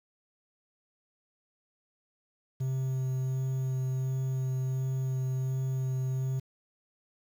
triangle tone with vibrato, 130.81 Hz, C3, in tune, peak -26 dBFS, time 2.6-6.4 s, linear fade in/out 10 ms, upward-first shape sine, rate 1.4 Hz, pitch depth 11 cents each way, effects 9-bit

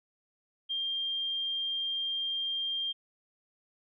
sine tone, 3194 Hz, G7, 32 cents sharp, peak -30 dBFS, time 0.69-2.93 s, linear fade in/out 20 ms, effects none

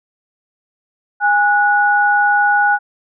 sine tone pair together, 820.8 / 1466 Hz, G#5 / F#6, -21 / -16 cents, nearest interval minor seventh, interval 1005 cents, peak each -13 dBFS, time 1.2-2.79 s, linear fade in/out 50 ms, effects none

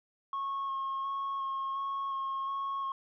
sine tone with vibrato, 1089 Hz, C#6, 31 cents flat, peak -30 dBFS, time 0.33-2.92 s, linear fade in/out 2 ms, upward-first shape square, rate 1.4 Hz, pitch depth 12 cents each way, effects tanh soft clip ceiling -30 dBFS

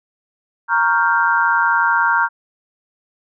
sine chord, G half-diminished seventh, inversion first, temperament equal, 932.3 / 1108.7 / 1396.9 / 1568 Hz, Bb5 / Db6 / F6 / G6, 0 / 0 / 0 / 0 cents, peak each -17 / -22 / -17 / -19 dBFS, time 0.68-2.29 s, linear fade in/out 50 ms, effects none

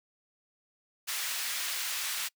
pink high-pass noise, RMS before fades -34 dBFS, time 1.07-2.29 s, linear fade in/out 20 ms, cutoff 1900 Hz, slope 12 dB/octave, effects noise-tail reverb RT60 0.1 s tail -25 dB re dry

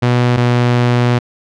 sawtooth tone pair in turn, 122.5 / 121.86 Hz, B2 / B2, -14 / -23 cents, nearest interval unison, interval 9 cents, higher first, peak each -6 dBFS, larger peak neither, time 0.02-0.37 / 0.37-1.19 s, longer second, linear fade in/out 10 ms, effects low-pass 4000 Hz 12 dB/octave

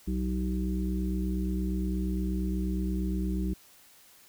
harmonic tone with a mistuned harmonic, 62.4 Hz, B1, 19 cents sharp, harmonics 1 / 3 / 5 / 6, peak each -30 / -31 / -36 / -42 dBFS, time 0.07-3.54 s, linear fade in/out 10 ms, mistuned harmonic 6, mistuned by +28 cents, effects white hiss -57 dBFS RMS until 4.28 s

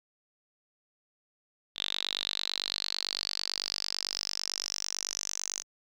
sawtooth tone with band-pass filter sweep, 48.97 Hz, G1, 1 cent flat, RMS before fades -35 dBFS, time 1.75-5.64 s, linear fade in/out 50 ms, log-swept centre 3600 to 6300 Hz, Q 8.5, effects none

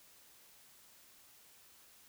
silence, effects white hiss -62 dBFS RMS until 2.08 s

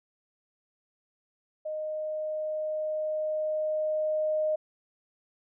sine tone with level ramp, 618 Hz, D#5, 12 cents flat, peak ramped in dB -31 to -24 dBFS, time 1.65-4.56 s, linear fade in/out 10 ms, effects none

